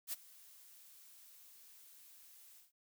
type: noise with ADSR envelope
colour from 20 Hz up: blue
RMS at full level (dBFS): -39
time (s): 0.07-2.72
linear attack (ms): 58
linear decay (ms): 21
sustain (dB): -21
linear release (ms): 150
effects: none